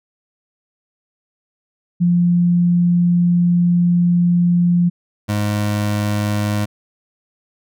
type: tone pair in turn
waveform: sine / 25% pulse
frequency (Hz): 174.61 / 104.27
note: F3 / G#2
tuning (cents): 0 / +7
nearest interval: major sixth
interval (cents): 893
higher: first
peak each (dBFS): -11 / -13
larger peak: first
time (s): 2-4.9 / 5.28-6.66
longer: first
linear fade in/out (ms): 20
effects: none